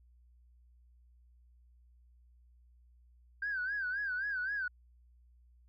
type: tone with vibrato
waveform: sine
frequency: 1568 Hz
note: G6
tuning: in tune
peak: -32 dBFS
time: 3.42-4.68 s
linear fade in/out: 5 ms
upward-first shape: sine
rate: 3.8 Hz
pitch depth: 120 cents each way
effects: tanh soft clip ceiling -28 dBFS + added 60 Hz sine -60 dBFS peak until 5.68 s